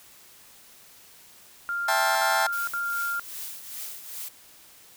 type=tone bursts; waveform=sine; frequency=1396.9 Hz; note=F6; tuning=in tune; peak=-26 dBFS; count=3; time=1.69-3.196 s; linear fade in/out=0 ms; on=460 ms; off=63 ms
type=chord; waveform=30% pulse; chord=A minor seventh; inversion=second; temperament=just; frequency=660 / 792 / 880 / 1056 Hz; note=E5 / G5 / A5 / C6; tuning=+2 / +18 / 0 / +16 cents; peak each=-26 / -24 / -24 / -29 dBFS; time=1.88-2.47 s; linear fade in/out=5 ms
type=noise with tremolo; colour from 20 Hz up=blue; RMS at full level=-35 dBFS; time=2.52-4.29 s; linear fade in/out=10 ms; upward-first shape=triangle; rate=2.5 Hz; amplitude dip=70%
effects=white hiss -52 dBFS RMS until 4.96 s